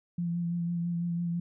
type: tone with vibrato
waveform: sine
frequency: 171.6 Hz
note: F3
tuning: 30 cents flat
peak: -28 dBFS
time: 0.18-1.4 s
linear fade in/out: 5 ms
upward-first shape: sine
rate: 6 Hz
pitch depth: 22 cents each way
effects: none